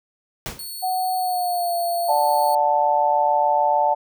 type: noise with exponential decay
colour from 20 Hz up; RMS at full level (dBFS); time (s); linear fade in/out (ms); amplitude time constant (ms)
pink; -26; 0.46-0.71; 0; 53
type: tone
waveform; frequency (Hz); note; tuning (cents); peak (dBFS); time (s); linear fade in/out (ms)
10% pulse; 4408; C#8; -11; -24; 0.59-2.55; 2
type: tone with pitch glide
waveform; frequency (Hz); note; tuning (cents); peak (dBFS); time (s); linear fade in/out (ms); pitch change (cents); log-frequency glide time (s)
sine; 740 to 690.4; F#5 to F5; 0 to -20; -20; 0.82-2.13; 20; -120; 1.17-1.75
type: chord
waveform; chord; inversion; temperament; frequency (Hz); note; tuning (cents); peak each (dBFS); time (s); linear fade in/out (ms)
sine; D major; none; just; 587.3 / 734.2 / 881; D5 / F#5 / A5; 0 / -14 / +2; -22 / -21 / -18; 2.08-3.95; 20
effects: none